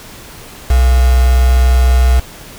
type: tone with quantisation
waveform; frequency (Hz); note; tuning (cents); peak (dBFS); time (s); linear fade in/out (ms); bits
sine; 62.8; B1; +30; -6; 0.7-2.2; 5; 3
effects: pink hiss -34 dBFS RMS until 2.58 s